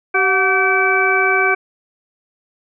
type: harmonic tone with a mistuned harmonic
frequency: 383.8 Hz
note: G4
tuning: 37 cents flat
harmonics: 1 / 2 / 3 / 4 / 6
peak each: -19 / -21 / -21 / -17 / -17 dBFS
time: 0.14-1.55 s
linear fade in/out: 10 ms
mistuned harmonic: 2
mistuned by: -76 cents
effects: none